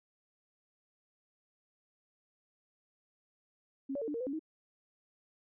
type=tone with pitch steps; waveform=sine; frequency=271.5 / 568 / 451.4 / 295.2 / 463.7 / 507 / 277.3 / 315.7 Hz; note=C#4 / C#5 / A4 / D4 / A#4 / B4 / C#4 / D#4; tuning=-36 / +42 / +44 / +9 / -9 / +45 / +1 / +25 cents; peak=-34 dBFS; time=3.89-4.394 s; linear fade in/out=10 ms; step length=63 ms; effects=none